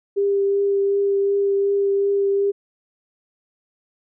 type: tone with vibrato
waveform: sine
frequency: 398.3 Hz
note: G4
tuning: 28 cents sharp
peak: -16 dBFS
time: 0.16-2.52 s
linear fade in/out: 20 ms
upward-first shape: triangle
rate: 2.7 Hz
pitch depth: 13 cents each way
effects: none